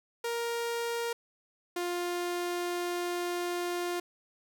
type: tone pair in turn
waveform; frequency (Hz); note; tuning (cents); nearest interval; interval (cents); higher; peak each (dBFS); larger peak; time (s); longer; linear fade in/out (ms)
sawtooth; 468.3 / 351.6; A#4 / F4; +8 / +12; perfect fourth; 496; first; -27; neither; 0.24-1.13 / 1.76-4; second; 5
effects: none